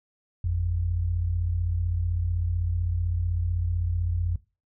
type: tone pair together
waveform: sine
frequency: 51.51 / 87.31 Hz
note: G#1 / F2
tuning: -13 / 0 cents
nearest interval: major sixth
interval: 913 cents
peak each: -29 / -24 dBFS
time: 0.44-4.36 s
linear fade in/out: 5 ms
effects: noise-tail reverb RT60 0.3 s tail -21 dB re dry